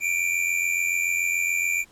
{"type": "tone pair together", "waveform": "square", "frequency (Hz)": [2313, 2400], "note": ["D7", "D7"], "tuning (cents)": [-27, 37], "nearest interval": "minor second", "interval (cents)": 64, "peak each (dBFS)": [-26, -25], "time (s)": [0, 1.85], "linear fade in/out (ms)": 50, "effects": ["pink hiss -56 dBFS RMS until 1.91 s", "low-pass 11000 Hz 12 dB/octave"]}